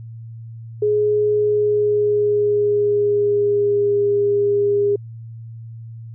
sine tone with pitch glide, 419.5 to 406.9 Hz, G#4 to G#4, +17 to -35 cents, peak -14 dBFS, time 0.82-4.96 s, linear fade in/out 5 ms, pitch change -52 cents, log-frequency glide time 1.36-4.02 s, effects added 114 Hz sine -32 dBFS peak until 6.14 s

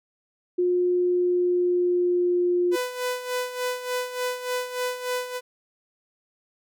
sine tone with pitch glide, 357.7 to 354.2 Hz, F4 to F4, +41 to +24 cents, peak -19 dBFS, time 0.58-2.76 s, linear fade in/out 10 ms, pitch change -17 cents, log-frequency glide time 0.91-2.38 s
sawtooth tone with tremolo, 498.8 Hz, B4, 17 cents sharp, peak -20 dBFS, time 2.71-5.41 s, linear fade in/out 50 ms, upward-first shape sine, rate 3.4 Hz, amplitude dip 70%
effects none

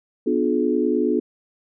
sine chord, B diminished seventh, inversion none, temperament just, 246.9 / 296.3 / 355.6 / 426.7 Hz, B3 / D4 / F4 / Ab4, 0 / +15 / +31 / +47 cents, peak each -23 dBFS, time 0.26-1.2 s, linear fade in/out 10 ms, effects none

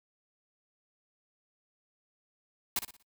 white noise with echo, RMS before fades -30 dBFS, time 2.76-2.79 s, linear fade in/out 2 ms, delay 59 ms, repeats 4, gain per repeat -9 dB, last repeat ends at 3.026 s, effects noise-tail reverb RT60 0.1 s tail -25 dB re dry

